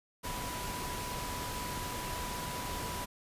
sine tone in noise, 985 Hz, B5, 5 cents flat, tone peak -41 dBFS, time 0.23-3.06 s, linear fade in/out 20 ms, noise pink, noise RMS -39 dBFS, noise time 0.23-3.06 s, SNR -5 dB, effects resampled to 32000 Hz

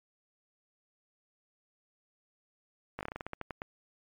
slowing click train, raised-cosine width 0.5 ms, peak -22 dBFS, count 13, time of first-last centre 2.99-3.619 s, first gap 18 ms, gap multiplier 1.18, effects MP3 96 kbps

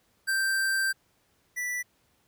square tone pair in turn, 1568 / 1969.3 Hz, G6 / B6, 0 / -5 cents, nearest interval major third, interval 395 cents, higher second, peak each -25 / -30 dBFS, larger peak first, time 0.27-0.93 / 1.56-1.83 s, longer first, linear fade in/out 20 ms, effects pink hiss -68 dBFS RMS until 2.27 s + high-pass 60 Hz 12 dB/octave

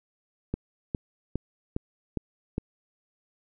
click train, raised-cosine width 3 ms, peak -15 dBFS, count 6, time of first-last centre 0.54-2.581 s, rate 2.45 Hz, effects none

